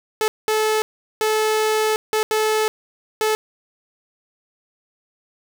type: tone bursts at uneven times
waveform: sawtooth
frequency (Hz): 433.3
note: A4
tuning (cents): -27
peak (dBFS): -13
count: 6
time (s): 0.21-0.28 / 0.48-0.82 / 1.21-1.96 / 2.13-2.23 / 2.31-2.68 / 3.21-3.35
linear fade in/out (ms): 0
effects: none